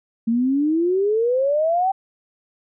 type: exponential sweep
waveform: sine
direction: up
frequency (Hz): 223.8 to 784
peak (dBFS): -16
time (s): 0.27-1.92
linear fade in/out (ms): 10
effects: none